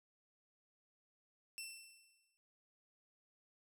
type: tone with exponential decay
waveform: 15% pulse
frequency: 2685 Hz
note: E7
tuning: 31 cents sharp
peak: -36 dBFS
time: 1.58-2.37 s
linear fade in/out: 0 ms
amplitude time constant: 170 ms
effects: none